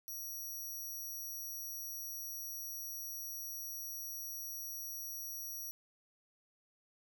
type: tone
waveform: 5% pulse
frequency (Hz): 5770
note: F#8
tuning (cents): -44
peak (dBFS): -36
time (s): 0.08-5.71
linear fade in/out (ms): 0
effects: none